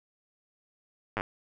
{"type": "slowing click train", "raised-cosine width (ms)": 0.5, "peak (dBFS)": -15, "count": 5, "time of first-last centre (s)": [1.17, 1.209], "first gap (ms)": 9, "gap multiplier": 1.06, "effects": []}